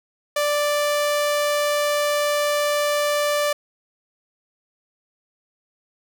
sawtooth tone, 587.3 Hz, D5, in tune, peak -15 dBFS, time 0.36-3.53 s, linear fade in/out 5 ms, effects none

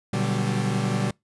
40% pulse chord, G major seventh, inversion first, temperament equal with one note detuned, 121.49 / 146.83 / 185 / 196 Hz, B2 / D3 / F#3 / G3, -28 / 0 / 0 / 0 cents, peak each -26 / -28 / -31 / -26 dBFS, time 0.13-1.11 s, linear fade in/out 5 ms, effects noise-tail reverb RT60 0.2 s tail -26 dB re dry + resampled to 24000 Hz

